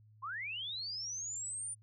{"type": "linear sweep", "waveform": "sine", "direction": "up", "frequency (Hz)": [987.8, 9397], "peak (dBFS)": -38, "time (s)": [0.22, 1.75], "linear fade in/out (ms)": 20, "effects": ["added 107 Hz sine -59 dBFS peak until 1.82 s"]}